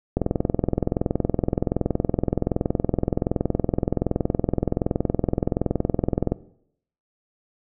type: click train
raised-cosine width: 2 ms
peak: -7 dBFS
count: 132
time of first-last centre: 0.17-6.32 s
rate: 21.3 Hz
effects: noise-tail reverb RT60 0.7 s tail -18 dB re dry